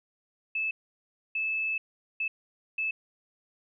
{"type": "tone bursts at uneven times", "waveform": "sine", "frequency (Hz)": 2615, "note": "E7", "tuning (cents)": -15, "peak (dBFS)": -27, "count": 4, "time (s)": [[0.55, 0.71], [1.35, 1.78], [2.2, 2.28], [2.78, 2.91]], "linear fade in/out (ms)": 5, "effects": []}